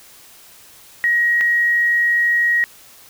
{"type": "tone pair in turn", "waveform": "sine", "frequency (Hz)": [1894, 1894], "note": ["A#6", "A#6"], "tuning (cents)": [27, 27], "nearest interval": "unison", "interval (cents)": 0, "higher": "neither", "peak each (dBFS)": -13, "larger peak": "neither", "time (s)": [[1.04, 1.41], [1.41, 2.64]], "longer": "second", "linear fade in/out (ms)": 0, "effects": ["white hiss -45 dBFS RMS until 3.09 s"]}